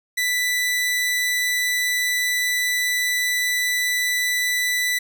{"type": "tone", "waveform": "sawtooth", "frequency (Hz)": 1981, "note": "B6", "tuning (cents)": 5, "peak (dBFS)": -16, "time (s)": [0.17, 4.99], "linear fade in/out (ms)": 10, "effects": []}